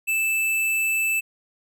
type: tone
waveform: square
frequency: 2637 Hz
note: E7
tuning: in tune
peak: -21 dBFS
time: 0.07-1.21 s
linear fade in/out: 20 ms
effects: none